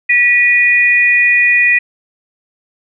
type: tone pair together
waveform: sine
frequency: 1942 / 2459 Hz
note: B6 / D#7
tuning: -30 / -21 cents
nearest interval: major third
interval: 409 cents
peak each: -10 dBFS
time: 0.09-1.79 s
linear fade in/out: 10 ms
effects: none